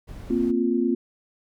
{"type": "noise", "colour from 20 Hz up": "brown", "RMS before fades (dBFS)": -39, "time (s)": [0.07, 0.52], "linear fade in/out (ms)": 20}
{"type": "chord", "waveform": "sine", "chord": "Bb suspended second", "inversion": "none", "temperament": "equal", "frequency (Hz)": [233.1, 261.6, 349.2], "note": ["Bb3", "C4", "F4"], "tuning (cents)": [0, 0, 0], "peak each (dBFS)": -24, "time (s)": [0.3, 0.95], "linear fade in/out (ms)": 5}
{"effects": []}